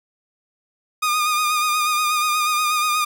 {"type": "tone with vibrato", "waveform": "sawtooth", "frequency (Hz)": 1225, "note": "D#6", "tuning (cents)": -27, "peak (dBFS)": -14, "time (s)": [1.02, 3.05], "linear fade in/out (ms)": 10, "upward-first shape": "sine", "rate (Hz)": 8.3, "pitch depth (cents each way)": 33, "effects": []}